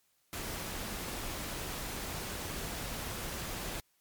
pink noise, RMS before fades -39 dBFS, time 0.33-3.8 s, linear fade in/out 0 ms, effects white hiss -73 dBFS RMS until 4 s + MP3 96 kbps

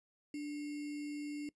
sine tone with sample-and-hold, 293.7 Hz, D4, in tune, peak -38 dBFS, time 0.34-1.49 s, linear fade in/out 2 ms, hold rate 2450 Hz, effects noise-tail reverb RT60 0.1 s tail -21 dB re dry + resampled to 22050 Hz

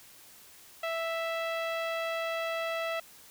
sawtooth tone with low-pass filter, 659.3 Hz, E5, in tune, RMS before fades -33 dBFS, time 0.83-3 s, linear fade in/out 5 ms, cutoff 2900 Hz, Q 1.6, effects white hiss -54 dBFS RMS until 3.3 s

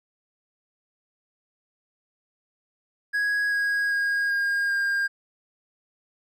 triangle tone with pitch steps, 1660 / 1646.6 / 1633.4 / 1620.2 / 1607.2 Hz, G#6 / G#6 / G#6 / G#6 / G6, -1 / -15 / -29 / -43 / +43 cents, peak -20 dBFS, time 3.13-5.08 s, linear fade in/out 20 ms, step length 390 ms, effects none

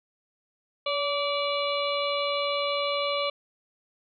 harmonic tone with a mistuned harmonic, 579 Hz, D5, 25 cents flat, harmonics 1 / 2 / 4 / 5 / 6 / 7, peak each -28 / -31 / -34 / -35 / -36 / -36 dBFS, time 0.86-3.3 s, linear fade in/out 5 ms, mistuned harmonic 1, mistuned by -29 cents, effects none

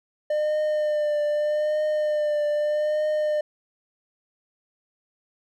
triangle tone with vibrato, 602 Hz, D5, 43 cents sharp, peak -19 dBFS, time 0.3-3.41 s, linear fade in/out 5 ms, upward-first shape triangle, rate 0.81 Hz, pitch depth 29 cents each way, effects none

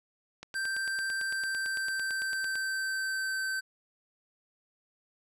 click train, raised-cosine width 0.2 ms, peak -25 dBFS, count 20, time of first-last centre 0.43-2.555 s, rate 8.94 Hz
square tone with pitch glide, 1568 to 1545.5 Hz, G6 to G6, 0 to -25 cents, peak -31 dBFS, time 0.54-3.61 s, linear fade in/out 20 ms, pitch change -25 cents, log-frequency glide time 1.18-3.41 s
effects low-pass 12000 Hz 12 dB/octave

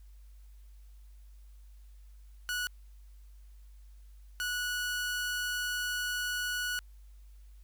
sawtooth tone bursts at uneven times, 1469 Hz, F#6, 13 cents flat, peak -28 dBFS, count 2, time 2.49-2.67 / 4.4-6.79 s, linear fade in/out 0 ms, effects added 50 Hz sine -50 dBFS peak until 7.63 s + white hiss -71 dBFS RMS until 7.63 s

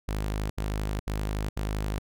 sawtooth tone bursts, 51.91 Hz, G#1, in tune, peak -24 dBFS, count 4, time 0.08-1.985 s, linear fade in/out 5 ms, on 420 ms, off 75 ms, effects none

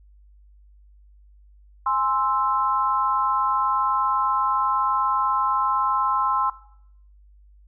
sine chord, Ab augmented, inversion none, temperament equal, 830.6 / 1046.5 / 1318.5 Hz, Ab5 / C6 / E6, 0 / 0 / 0 cents, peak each -27 / -21 / -25 dBFS, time 1.86-6.5 s, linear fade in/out 5 ms, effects noise-tail reverb RT60 0.7 s tail -19 dB re dry + added 50 Hz sine -49 dBFS peak until 7.67 s

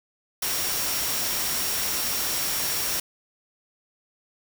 sine tone in noise, 5588 Hz, F8, in tune, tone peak -33 dBFS, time 0.42-3 s, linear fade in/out 5 ms, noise white, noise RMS -27 dBFS, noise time 0.42-3 s, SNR -9 dB, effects none

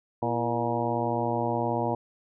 harmonic tone with a mistuned harmonic, 118.7 Hz, A#2, 32 cents sharp, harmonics 1 / 2 / 3 / 4 / 5 / 6 / 7 / 8, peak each -33 / -33 / -33 / -33 / -33 / -33 / -33 / -33 dBFS, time 0.22-1.95 s, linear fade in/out 5 ms, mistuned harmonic 3, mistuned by -67 cents, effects none

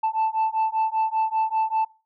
sine beating tone pair, 879 / 884.1 Hz, A5 / A5, -2 / +8 cents, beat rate 5.1 Hz, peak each -22 dBFS, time 0.03-1.85 s, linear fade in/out 10 ms, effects noise-tail reverb RT60 0.3 s tail -21 dB re dry + tanh soft clip ceiling -17 dBFS

